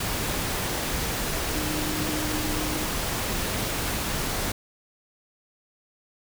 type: tone in noise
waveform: sine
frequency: 305.1 Hz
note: D#4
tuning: 34 cents flat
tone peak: -31 dBFS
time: 1.55-2.85 s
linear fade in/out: 5 ms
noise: pink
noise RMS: -28 dBFS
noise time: 0-4.52 s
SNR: -6 dB
effects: none